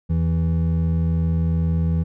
triangle tone pair together, 82.4 / 164.8 Hz, E2 / E3, 0 / 0 cents, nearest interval octave, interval 1200 cents, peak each -17 dBFS, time 0.09-2.04 s, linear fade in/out 20 ms, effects tanh soft clip ceiling -12 dBFS

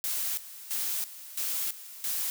blue noise with tremolo, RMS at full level -31 dBFS, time 0.04-2.3 s, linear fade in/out 0 ms, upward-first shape square, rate 1.5 Hz, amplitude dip 80%, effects none

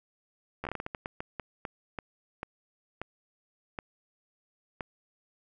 slowing click train, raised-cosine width 0.5 ms, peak -20 dBFS, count 18, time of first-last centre 0.64-4.808 s, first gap 12 ms, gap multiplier 1.32, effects none

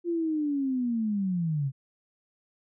sine linear sweep, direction down, 349.2 to 130.6 Hz, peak -25 dBFS, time 0.04-1.72 s, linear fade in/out 50 ms, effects none

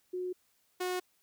sine / sawtooth tone pair in turn, 364 / 364 Hz, F#4 / F#4, -28 / -28 cents, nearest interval unison, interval 0 cents, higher neither, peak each -33 / -28 dBFS, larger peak second, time 0.13-0.33 / 0.8-1 s, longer neither, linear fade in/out 10 ms, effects white hiss -72 dBFS RMS until 1.22 s

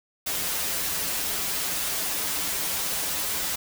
white noise with comb filter, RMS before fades -28 dBFS, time 0.26-3.56 s, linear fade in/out 10 ms, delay 8.4 ms, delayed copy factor -0.75, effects none

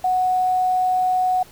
sine tone with quantisation, 738 Hz, F#5, 5 cents flat, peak -16 dBFS, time 0.04-1.43 s, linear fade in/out 5 ms, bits 7, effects pink hiss -47 dBFS RMS until 1.51 s

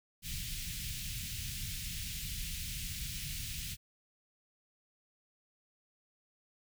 pink band-stop noise, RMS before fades -40 dBFS, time 0.22-3.77 s, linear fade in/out 50 ms, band 160 to 2400 Hz, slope 24 dB/octave, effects none

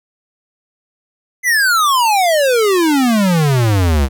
square exponential sweep, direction down, 2070 to 64.5 Hz, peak -11 dBFS, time 1.43-4.09 s, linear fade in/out 50 ms, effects none

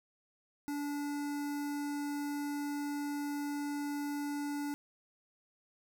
square tone with notch filter, 289.3 Hz, D4, 26 cents flat, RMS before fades -37 dBFS, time 0.68-4.74 s, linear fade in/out 0 ms, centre 3200 Hz, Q 1.3, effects none

